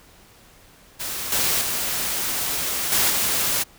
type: noise with level steps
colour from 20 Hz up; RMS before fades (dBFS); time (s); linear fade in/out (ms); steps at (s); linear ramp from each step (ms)
white; -29 / -21 / -25 / -19 / -22; 0.99-3.64; 20; 1.32 / 1.61 / 2.92 / 3.1; 2
effects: pink hiss -51 dBFS RMS until 3.78 s